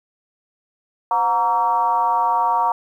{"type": "tone with frequency modulation", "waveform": "sine", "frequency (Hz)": 932.3, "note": "A#5", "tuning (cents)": 0, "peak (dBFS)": -15, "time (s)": [1.11, 2.72], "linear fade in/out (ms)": 2, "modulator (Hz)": 210, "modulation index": 0.94, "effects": ["9-bit"]}